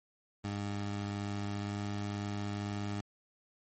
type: tone with pitch glide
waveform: 20% pulse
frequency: 101.6 to 102.19 Hz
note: G#2 to G#2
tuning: -38 to -27 cents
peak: -30 dBFS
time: 0.44-3.01 s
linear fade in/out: 5 ms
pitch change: +11 cents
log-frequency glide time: 1.52-1.81 s
effects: MP3 32 kbps